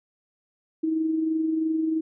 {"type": "tone with amplitude modulation", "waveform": "sine", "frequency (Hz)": 319, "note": "D#4", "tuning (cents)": 43, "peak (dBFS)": -20, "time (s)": [0.83, 2.01], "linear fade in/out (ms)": 10, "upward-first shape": "sine", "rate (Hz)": 23, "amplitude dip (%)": 40, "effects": []}